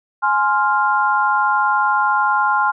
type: chord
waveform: sine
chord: F minor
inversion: first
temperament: just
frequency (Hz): 838.1 / 1047.7 / 1396.9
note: Ab5 / C6 / F6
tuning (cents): +16 / +2 / 0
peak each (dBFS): -18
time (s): 0.22-2.72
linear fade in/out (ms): 20
effects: none